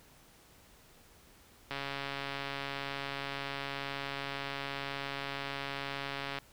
click train, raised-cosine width 0.3 ms, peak -21 dBFS, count 651, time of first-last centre 1.71-6.386 s, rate 139 Hz, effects pink hiss -60 dBFS RMS until 6.52 s

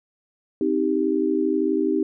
sine chord, C minor, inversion none, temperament just, 261.6 / 314 / 392.4 Hz, C4 / Eb4 / G4, 0 / +16 / +2 cents, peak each -25 / -22 / -23 dBFS, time 0.61-2.03 s, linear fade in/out 2 ms, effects none

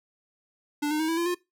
square tone with pitch steps, 293.7 / 304.9 / 316.6 / 328.7 / 341.3 / 354.4 Hz, D4 / D#4 / D#4 / E4 / F4 / F4, 0 / -35 / +30 / -5 / -40 / +25 cents, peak -25 dBFS, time 0.82-1.348 s, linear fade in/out 10 ms, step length 88 ms, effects noise-tail reverb RT60 0.2 s tail -20 dB re dry

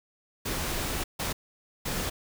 pink noise bursts at uneven times, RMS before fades -31 dBFS, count 3, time 0.45-1.04 / 1.19-1.33 / 1.85-2.1 s, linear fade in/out 10 ms, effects none

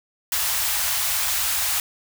white band-stop noise, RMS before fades -23 dBFS, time 0.32-1.8 s, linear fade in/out 2 ms, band 100 to 700 Hz, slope 24 dB/octave, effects none

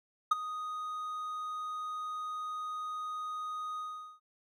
triangle tone with ADSR envelope, 1244.5 Hz, D#6, in tune, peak -18 dBFS, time 0.31-4.2 s, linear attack 8 ms, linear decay 19 ms, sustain -16 dB, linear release 420 ms, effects none

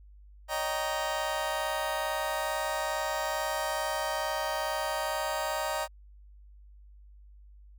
30% pulse chord, Eb dominant seventh, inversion third, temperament just, 560 / 622.3 / 777.8 / 933.4 Hz, Db5 / Eb5 / G5 / Bb5, +18 / 0 / -14 / +2 cents, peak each -35 / -31 / -34 / -32 dBFS, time 0.48-5.88 s, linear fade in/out 50 ms, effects added 50 Hz sine -50 dBFS peak until 7.78 s

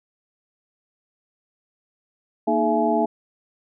sine tone cluster, 232.6 / 309.1 / 421.8 / 672 / 845 Hz, A#3 / D#4 / G#4 / E5 / G#5, -4 / -11 / +27 / +33 / +30 cents, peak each -24 / -25 / -25 / -22 / -24 dBFS, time 2.47-3.06 s, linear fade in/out 10 ms, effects none

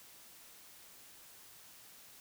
silence, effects white hiss -57 dBFS RMS until 2.2 s

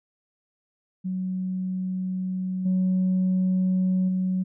sine tone with level steps, 185.6 Hz, F#3, 6 cents sharp, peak -25 / -18 / -21 dBFS, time 1.04-4.44 s, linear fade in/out 20 ms, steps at 2.65 / 4.08 s, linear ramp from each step 10 ms, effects tanh soft clip ceiling -17 dBFS

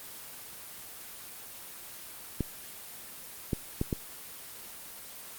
clicks, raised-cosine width 3 ms, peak -15 dBFS, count 4, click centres 2.407 / 3.532 / 3.814 / 3.928 s, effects white hiss -45 dBFS RMS until 5.38 s + Opus 24 kbps

